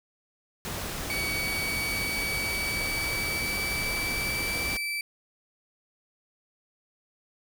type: noise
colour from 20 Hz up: pink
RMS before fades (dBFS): -34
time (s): 0.65-4.77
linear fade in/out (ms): 0
type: tone with pitch glide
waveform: 35% pulse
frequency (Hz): 2259 to 2321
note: C#7 to D7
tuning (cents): +32 to -21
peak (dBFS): -27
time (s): 1.1-5.01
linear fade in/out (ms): 2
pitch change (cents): +47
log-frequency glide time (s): 1.29-4.77
effects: none